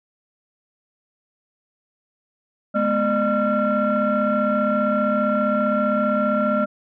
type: tone cluster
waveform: sine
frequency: 212.1 / 247.3 / 604 / 1369 Hz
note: G#3 / B3 / D5 / F6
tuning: +37 / +3 / +48 / -35 cents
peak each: -21 / -24 / -20 / -22 dBFS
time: 2.74-6.66 s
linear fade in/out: 20 ms
effects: tanh soft clip ceiling -12 dBFS